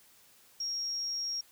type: tone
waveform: sine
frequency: 5588 Hz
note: F8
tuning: in tune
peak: -32 dBFS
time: 0.6-1.41 s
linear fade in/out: 5 ms
effects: white hiss -61 dBFS RMS until 1.51 s